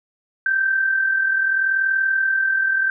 sine tone with amplitude modulation, 1561 Hz, G6, 8 cents flat, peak -14 dBFS, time 0.46-2.9 s, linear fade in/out 2 ms, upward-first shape sine, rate 40.7 Hz, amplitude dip 50%, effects none

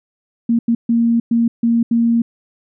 sine tone bursts at uneven times, 232.6 Hz, A#3, 4 cents flat, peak -11 dBFS, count 6, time 0.49-0.59 / 0.68-0.75 / 0.89-1.2 / 1.31-1.48 / 1.63-1.83 / 1.91-2.22 s, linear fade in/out 5 ms, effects none

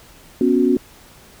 sine chord, B suspended second, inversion none, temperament equal with one note detuned, 246.9 / 277.2 / 365.7 Hz, B3 / C#4 / F#4, 0 / 0 / -20 cents, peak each -17 dBFS, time 0.41-0.77 s, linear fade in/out 2 ms, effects pink hiss -46 dBFS RMS until 1.4 s

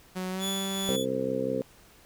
sawtooth tone with pitch glide, 185 to 193.75 Hz, F#3 to G3, 0 to -20 cents, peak -27 dBFS, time 0.15-0.97 s, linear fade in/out 20 ms, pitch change +80 cents, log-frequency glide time 0.3-0.48 s
sawtooth tone with tremolo, 3434 Hz, A7, 43 cents flat, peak -27 dBFS, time 0.39-1.06 s, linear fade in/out 50 ms, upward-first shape triangle, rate 2.5 Hz, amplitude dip 45%
harmonic tone, 65.41 Hz, C2, in tune, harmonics 2 / 3 / 4 / 5 / 6 / 7 / 8, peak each -40 / -37 / -33 / -41 / -37 / -32 / -31 dBFS, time 0.89-1.62 s, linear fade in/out 0 ms
effects pink hiss -56 dBFS RMS until 2.05 s

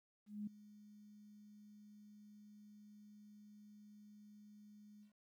sine tone with ADSR envelope, 208.5 Hz, G#3, 7 cents sharp, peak -40 dBFS, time 0.26-5.13 s, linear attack 210 ms, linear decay 6 ms, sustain -18 dB, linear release 110 ms, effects 13-bit

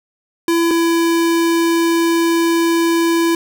square tone pair in turn, 336.2 / 334.4 Hz, E4 / E4, +34 / +25 cents, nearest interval unison, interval 9 cents, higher first, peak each -13 dBFS, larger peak neither, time 0.48-0.71 / 0.71-3.35 s, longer second, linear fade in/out 2 ms, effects none

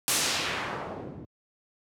white noise with low-pass filter sweep, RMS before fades -31 dBFS, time 0.08-1.25 s, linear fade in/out 0 ms, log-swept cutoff 12000 to 210 Hz, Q 1, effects high-pass 80 Hz 12 dB/octave

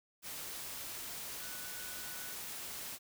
sine tone in noise, 1480 Hz, F#6, in tune, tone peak -52 dBFS, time 1.38-2.36 s, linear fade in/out 50 ms, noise white, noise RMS -44 dBFS, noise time 0.22-2.99 s, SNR -11 dB, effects none

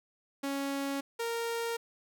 sawtooth tone pair in turn, 277.2 / 463.9 Hz, C#4 / A#4, 0 / -8 cents, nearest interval major sixth, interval 892 cents, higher second, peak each -28 dBFS, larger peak neither, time 0.43-1.01 / 1.19-1.77 s, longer neither, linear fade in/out 10 ms, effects none

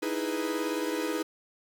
45% pulse chord, E major seventh, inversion third, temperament equal, 311.1 / 329.6 / 415.3 / 493.9 Hz, D#4 / E4 / G#4 / B4, 0 / 0 / 0 / 0 cents, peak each -33 / -35 / -35 / -35 dBFS, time 0.02-1.23 s, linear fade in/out 10 ms, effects 10-bit

